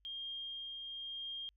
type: tone with tremolo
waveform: sine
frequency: 3217 Hz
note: G7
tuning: 44 cents sharp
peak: -40 dBFS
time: 0.05-1.49 s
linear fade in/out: 0 ms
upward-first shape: triangle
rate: 1 Hz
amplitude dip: 30%
effects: added 50 Hz sine -70 dBFS peak until 1.56 s